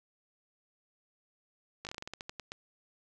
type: slowing click train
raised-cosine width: 0.2 ms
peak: -23 dBFS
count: 13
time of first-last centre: 1.85-2.519 s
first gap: 18 ms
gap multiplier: 1.19
effects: none